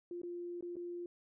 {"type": "tone with dropouts", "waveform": "sine", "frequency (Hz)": 349.2, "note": "F4", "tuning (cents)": 0, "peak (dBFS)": -40, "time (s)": [0.11, 1.06], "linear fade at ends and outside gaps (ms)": 2, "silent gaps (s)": [[0.217, 0.233], [0.609, 0.625], [0.757, 0.766]], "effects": []}